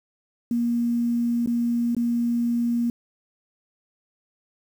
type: tone with dropouts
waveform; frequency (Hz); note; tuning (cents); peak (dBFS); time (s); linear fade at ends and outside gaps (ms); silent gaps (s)
sine; 236.7; A#3; +27; -20; 0.51-2.9; 2; 1.461-1.473 / 1.949-1.966
effects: 8-bit